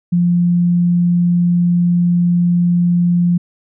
sine tone, 174.61 Hz, F3, in tune, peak -10 dBFS, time 0.12-3.38 s, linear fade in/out 10 ms, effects none

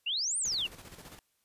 sine exponential two-way sweep, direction up then down, 2657 to 9290 to 2657 Hz, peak -29 dBFS, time 0.06-0.67 s, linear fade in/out 10 ms, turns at 0.38 s
pink noise with tremolo, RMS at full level -48 dBFS, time 0.45-1.19 s, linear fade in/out 0 ms, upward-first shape square, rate 15 Hz, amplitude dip 50%
effects white hiss -75 dBFS RMS until 1.44 s + resampled to 32000 Hz

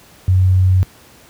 sine tone, 92.9 Hz, F#2, 7 cents sharp, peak -8 dBFS, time 0.28-0.83 s, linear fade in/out 0 ms, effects pink hiss -45 dBFS RMS until 1.29 s + high-pass 60 Hz 12 dB/octave

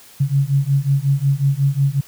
sine beating tone pair, 136.2 / 141.7 Hz, C#3 / C#3, -30 / +38 cents, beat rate 5.5 Hz, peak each -17 dBFS, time 0.2-2.01 s, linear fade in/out 10 ms, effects white hiss -45 dBFS RMS until 2.07 s

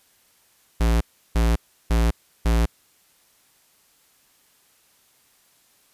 square tone bursts, 56.8 Hz, A#1, 44 cents flat, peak -17 dBFS, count 4, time 0.8-2.66 s, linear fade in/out 10 ms, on 210 ms, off 340 ms, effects white hiss -60 dBFS RMS until 5.93 s + resampled to 32000 Hz

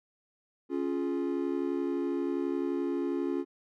triangle chord, Db major, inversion none, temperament equal with one note detuned, 277.2 / 349.2 / 420.1 Hz, Db4 / F4 / Ab4, 0 / 0 / +20 cents, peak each -30 / -30 / -35 dBFS, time 0.69-3.45 s, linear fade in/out 50 ms, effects none

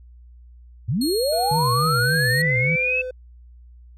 sine linear sweep, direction up, 92.5 to 2638 Hz, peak -19 dBFS, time 0.88-3.02 s, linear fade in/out 10 ms
sawtooth tone, 4282 Hz, C8, 39 cents sharp, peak -23 dBFS, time 1.01-2.42 s, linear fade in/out 5 ms
triangle tone with pitch glide, 485.1 to 508 Hz, B4 to B4, -31 to +49 cents, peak -25 dBFS, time 1.32-3.11 s, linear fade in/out 5 ms, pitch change +80 cents, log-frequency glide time 1.98-2.53 s
sine tone with vibrato, 138.59 Hz, C#3, in tune, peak -21 dBFS, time 1.51-2.76 s, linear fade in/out 5 ms, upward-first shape triangle, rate 3.5 Hz, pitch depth 300 cents each way
effects added 60 Hz sine -43 dBFS peak until 3.97 s + resampled to 32000 Hz

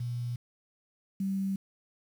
sine tone pair in turn, 121 / 193.87 Hz, B2 / G3, -35 / -19 cents, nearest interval minor sixth, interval 816 cents, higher second, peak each -31 / -28 dBFS, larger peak second, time 0-0.36 / 1.2-1.56 s, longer neither, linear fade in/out 5 ms, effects 9-bit

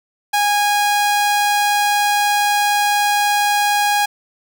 sawtooth tone, 823 Hz, G#5, 16 cents flat, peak -10 dBFS, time 0.33-4.06 s, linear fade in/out 10 ms, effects none

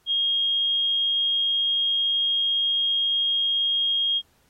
sine tone, 3251 Hz, G#7, 38 cents flat, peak -20 dBFS, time 0.06-4.22 s, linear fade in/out 50 ms, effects pink hiss -64 dBFS RMS until 4.49 s + AAC 48 kbps

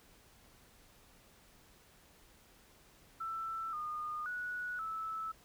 sine tone with pitch steps, 1329 / 1222 / 1468 / 1309 Hz, E6 / D#6 / F#6 / E6, +14 / -32 / -14 / -13 cents, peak -37 dBFS, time 3.2-5.32 s, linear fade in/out 10 ms, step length 530 ms, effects pink hiss -63 dBFS RMS until 5.44 s

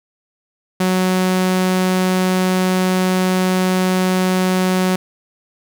sawtooth tone, 185 Hz, F#3, in tune, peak -10 dBFS, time 0.8-4.96 s, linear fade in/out 5 ms, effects none

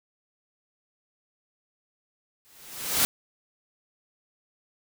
white noise with exponential growth, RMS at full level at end -20 dBFS, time 2.45-3.05 s, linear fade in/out 0 ms, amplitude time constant 130 ms, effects none

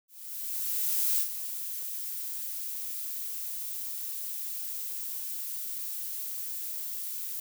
violet noise with ADSR envelope, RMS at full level -26 dBFS, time 0.08-7.4 s, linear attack 1100 ms, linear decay 96 ms, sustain -10 dB, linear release 3 ms, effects none

